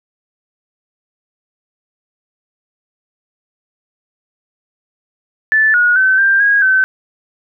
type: tone with pitch steps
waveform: sine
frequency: 1751 / 1449 / 1530 / 1584 / 1641 / 1532 Hz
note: A6 / F#6 / G6 / G6 / G#6 / G6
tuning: -9 / -37 / -42 / +18 / -21 / -40 cents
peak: -8 dBFS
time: 5.52-6.84 s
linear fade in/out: 0 ms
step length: 220 ms
effects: none